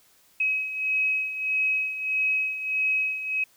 sine beating tone pair, 2548 / 2549.6 Hz, D#7 / D#7, +41 / +42 cents, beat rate 1.6 Hz, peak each -24 / -30 dBFS, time 0.4-3.44 s, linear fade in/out 5 ms, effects white hiss -60 dBFS RMS until 3.56 s

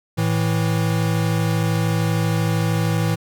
square tone pair together, 110 / 162.95 Hz, A2 / E3, 0 / -20 cents, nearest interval perfect fifth, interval 680 cents, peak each -21 dBFS, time 0.17-3.16 s, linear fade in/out 20 ms, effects none

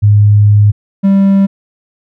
sine / triangle tone pair in turn, 103.83 / 196 Hz, G#2 / G3, 0 / 0 cents, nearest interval major seventh, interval 1100 cents, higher second, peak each -3 dBFS, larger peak neither, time 0.02-0.72 / 1.03-1.47 s, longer first, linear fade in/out 20 ms, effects none

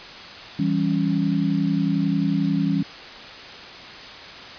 sine chord, C# diminished, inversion first, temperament equal, 164.81 / 196 / 277.2 Hz, E3 / G3 / C#4, 0 / 0 / 0 cents, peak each -23 dBFS, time 0.59-2.83 s, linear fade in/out 5 ms, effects white hiss -38 dBFS RMS until 4.58 s + resampled to 11025 Hz

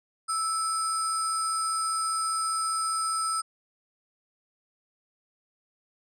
sine tone cluster, 1315 / 5010 / 8620 Hz, E6 / D#8 / C#9, -5 / +11 / -49 cents, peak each -26 / -34 / -30 dBFS, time 0.28-3.42 s, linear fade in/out 20 ms, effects tanh soft clip ceiling -21 dBFS

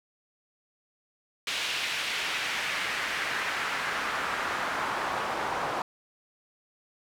pink noise with band-pass filter sweep, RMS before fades -31 dBFS, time 1.47-5.82 s, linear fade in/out 2 ms, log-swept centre 3000 to 900 Hz, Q 1.4, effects none

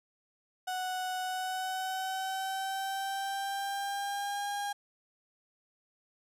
35% pulse tone with pitch glide, 740 to 811.7 Hz, F#5 to G#5, 0 to -40 cents, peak -31 dBFS, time 0.67-4.73 s, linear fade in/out 10 ms, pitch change +160 cents, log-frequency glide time 1.21-4.48 s, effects resampled to 32000 Hz + 11-bit

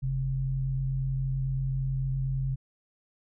sine tone pair together, 41.92 / 133.1 Hz, E1 / C3, +30 / +30 cents, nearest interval octave + minor sixth, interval 2000 cents, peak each -33 / -27 dBFS, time 0.02-2.56 s, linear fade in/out 20 ms, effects none

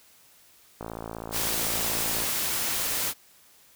click train, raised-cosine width 1 ms, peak -21 dBFS, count 81, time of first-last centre 0.81-2.239 s, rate 56 Hz
white noise, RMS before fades -28 dBFS, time 1.31-3.14 s, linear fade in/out 50 ms
effects white hiss -57 dBFS RMS until 3.75 s

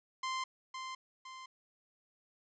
sawtooth tone with echo, 1043 Hz, C6, 6 cents flat, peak -31 dBFS, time 0.23-0.44 s, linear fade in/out 5 ms, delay 510 ms, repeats 2, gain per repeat -6 dB, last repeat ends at 1.46 s, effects resampled to 16000 Hz + 12-bit

